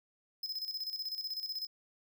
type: tone with tremolo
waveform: square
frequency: 5100 Hz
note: D#8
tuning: 42 cents sharp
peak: -35 dBFS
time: 0.43-1.67 s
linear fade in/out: 5 ms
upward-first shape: square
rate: 16 Hz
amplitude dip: 65%
effects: none